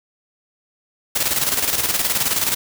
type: noise with tremolo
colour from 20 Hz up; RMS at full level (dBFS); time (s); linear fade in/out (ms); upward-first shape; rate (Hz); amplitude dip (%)
white; -18; 1.15-2.55; 10; square; 19; 55
effects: none